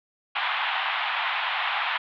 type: band-pass noise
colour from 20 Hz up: pink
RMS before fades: -27 dBFS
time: 0.35-1.98 s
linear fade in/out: 10 ms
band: 760 to 3500 Hz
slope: 48 dB/octave
effects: none